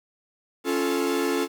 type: chord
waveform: 45% pulse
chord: Db augmented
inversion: none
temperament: equal with one note detuned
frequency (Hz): 277.2 / 349.2 / 437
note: Db4 / F4 / A4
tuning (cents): 0 / 0 / -12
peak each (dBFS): -27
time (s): 0.64-1.48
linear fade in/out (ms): 50
effects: 9-bit